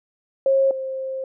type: tone pair in turn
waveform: sine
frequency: 540 / 528.9 Hz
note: C#5 / C5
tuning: -45 / +19 cents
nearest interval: unison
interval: 36 cents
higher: first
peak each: -14 / -25 dBFS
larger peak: first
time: 0.46-0.71 / 0.71-1.24 s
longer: second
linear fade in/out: 2 ms
effects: none